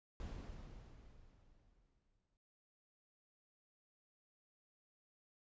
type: noise with exponential decay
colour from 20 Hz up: brown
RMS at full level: -44 dBFS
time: 0.2-2.37 s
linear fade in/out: 1 ms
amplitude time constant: 470 ms
effects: resampled to 16000 Hz